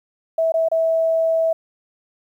sine tone with dropouts, 652 Hz, E5, 19 cents flat, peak -15 dBFS, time 0.38-1.53 s, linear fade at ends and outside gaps 5 ms, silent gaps 0.521-0.54 / 0.686-0.715 s, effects 9-bit

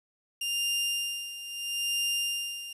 sawtooth tone with tremolo, 2800 Hz, F7, 4 cents sharp, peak -23 dBFS, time 0.41-2.73 s, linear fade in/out 5 ms, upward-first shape sine, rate 0.76 Hz, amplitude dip 75%, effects resampled to 32000 Hz + 10-bit

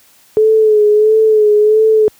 sine tone with vibrato, 429.1 Hz, A4, 43 cents flat, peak -6 dBFS, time 0.37-2.08 s, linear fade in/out 0 ms, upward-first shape sine, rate 1.5 Hz, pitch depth 42 cents each way, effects white hiss -48 dBFS RMS until 2.19 s + high-pass 60 Hz 12 dB/octave

